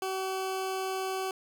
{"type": "tone", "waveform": "20% pulse", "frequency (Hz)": 379.8, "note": "F#4", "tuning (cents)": 45, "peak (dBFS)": -26, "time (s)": [0.02, 1.31], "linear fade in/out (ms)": 2, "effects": []}